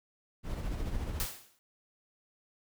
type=noise with tremolo; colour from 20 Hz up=brown; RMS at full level=-33 dBFS; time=0.43-1.27 s; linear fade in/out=50 ms; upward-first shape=triangle; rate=14 Hz; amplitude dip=45%
type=noise with exponential decay; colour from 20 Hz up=white; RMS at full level=-33 dBFS; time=1.2-1.59 s; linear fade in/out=0 ms; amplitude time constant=83 ms
effects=none